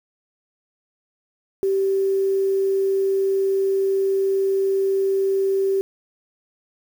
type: tone with quantisation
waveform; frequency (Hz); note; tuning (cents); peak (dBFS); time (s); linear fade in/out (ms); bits
sine; 388.5; G4; -16; -17; 1.63-5.81; 0; 7
effects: none